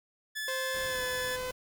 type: tone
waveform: sawtooth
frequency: 1730 Hz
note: A6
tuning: 30 cents flat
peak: -30 dBFS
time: 0.35-1.37 s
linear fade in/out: 20 ms
type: tone with pitch glide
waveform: sawtooth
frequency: 523 to 506.6 Hz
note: C5 to B4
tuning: -1 to +44 cents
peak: -30 dBFS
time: 0.48-1.51 s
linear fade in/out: 2 ms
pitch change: -55 cents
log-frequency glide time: 0.85-1.02 s
type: noise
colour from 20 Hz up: pink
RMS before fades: -46 dBFS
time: 0.74-1.52 s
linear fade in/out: 10 ms
effects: none